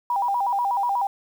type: tone with vibrato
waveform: sine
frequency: 877 Hz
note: A5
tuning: 6 cents flat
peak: -20 dBFS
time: 0.1-1.07 s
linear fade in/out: 2 ms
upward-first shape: square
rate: 8.2 Hz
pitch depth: 170 cents each way
effects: 8-bit